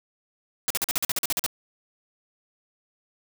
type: noise bursts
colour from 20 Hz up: white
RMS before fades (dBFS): -25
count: 12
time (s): 0.68-1.463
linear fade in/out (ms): 0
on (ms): 24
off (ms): 45
effects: none